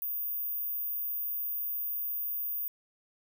sine tone, 14917 Hz, A#9, in tune, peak -31 dBFS, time 0.02-2.68 s, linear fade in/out 0 ms, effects none

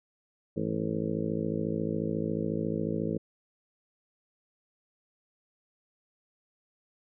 harmonic tone with a mistuned harmonic, 54.1 Hz, A1, 29 cents flat, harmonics 2 / 3 / 4 / 5 / 6 / 7 / 8 / 9 / 10, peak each -41 / -34 / -34 / -41 / -35 / -46 / -36 / -39 / -41 dBFS, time 0.56-3.18 s, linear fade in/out 10 ms, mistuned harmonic 2, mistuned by -150 cents, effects none

